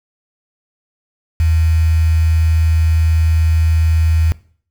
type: tone with quantisation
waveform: sine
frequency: 80.7 Hz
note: E2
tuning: 36 cents flat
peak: -10 dBFS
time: 1.4-4.32 s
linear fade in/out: 0 ms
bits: 5
effects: noise-tail reverb RT60 0.5 s tail -20 dB re dry